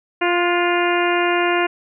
harmonic tone with a mistuned harmonic, 349.4 Hz, F4, 1 cent sharp, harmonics 1 / 2 / 3 / 4 / 5 / 6 / 7 / 8, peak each -19 / -22 / -24 / -25 / -26 / -27 / -27 / -28 dBFS, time 0.21-1.67 s, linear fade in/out 10 ms, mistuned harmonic 4, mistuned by +31 cents, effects none

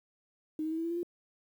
sine tone with pitch steps, 310 / 316.1 / 322.4 / 328.8 / 335.3 / 342 / 348.8 Hz, D#4 / D#4 / E4 / E4 / E4 / F4 / F4, -6 / +27 / -38 / -4 / +30 / -36 / -2 cents, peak -31 dBFS, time 0.59-1.031 s, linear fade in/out 2 ms, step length 63 ms, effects 10-bit

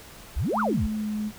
sine exponential two-way sweep, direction up then down, 49 to 1480 to 49 Hz, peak -23 dBFS, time 0.36-0.87 s, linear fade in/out 10 ms, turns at 0.6 s
sine tone with pitch glide, 215.3 to 212.1 Hz, A3 to G#3, -37 to +37 cents, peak -26 dBFS, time 0.52-1.32 s, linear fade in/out 50 ms, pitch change -26 cents, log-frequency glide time 0.96-1.06 s
effects pink hiss -46 dBFS RMS until 1.38 s

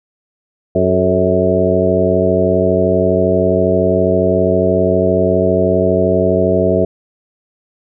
harmonic tone with a mistuned harmonic, 92.5 Hz, F#2, in tune, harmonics 1 / 2 / 3 / 4 / 5 / 6 / 7, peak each -20 / -18 / -21 / -17 / -17 / -19 / -16 dBFS, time 0.75-6.85 s, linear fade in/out 5 ms, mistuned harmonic 5, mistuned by -68 cents, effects none

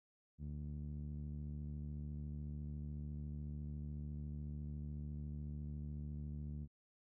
sawtooth tone with low-pass filter, 74 Hz, D2, 14 cents sharp, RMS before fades -45 dBFS, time 0.38-6.68 s, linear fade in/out 50 ms, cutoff 190 Hz, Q 2.3, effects none

